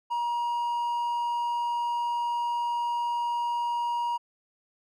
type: tone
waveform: triangle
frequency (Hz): 951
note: A#5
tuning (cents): +34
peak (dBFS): -24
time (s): 0.1-4.18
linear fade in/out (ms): 20
effects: none